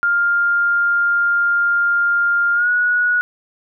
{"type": "tone with pitch glide", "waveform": "sine", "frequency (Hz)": [1402, 1459.8], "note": ["F6", "F#6"], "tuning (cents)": [6, -24], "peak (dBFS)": -13, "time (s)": [0.03, 3.21], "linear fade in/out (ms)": 0, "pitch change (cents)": 70, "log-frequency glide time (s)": [2.54, 2.69], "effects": []}